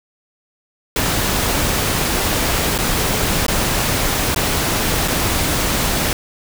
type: noise with dropouts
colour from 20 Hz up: pink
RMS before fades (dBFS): -18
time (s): 0.96-6.13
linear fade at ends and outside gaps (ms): 1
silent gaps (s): 2.779-2.787 / 3.465-3.482 / 4.346-4.361 / 5.078-5.082
effects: none